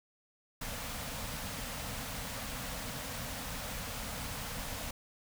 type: band-stop noise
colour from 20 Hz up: pink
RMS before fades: -40 dBFS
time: 0.61-4.91 s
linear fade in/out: 5 ms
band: 290 to 450 Hz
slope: 96 dB/octave
effects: none